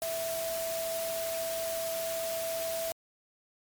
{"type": "tone in noise", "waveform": "sine", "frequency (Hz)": 659.3, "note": "E5", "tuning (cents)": 0, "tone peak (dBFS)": -32, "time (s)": [0.02, 2.92], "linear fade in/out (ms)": 0, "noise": "white", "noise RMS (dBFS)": -38, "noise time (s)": [0.02, 2.92], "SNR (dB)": 3, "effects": ["MP3 96 kbps"]}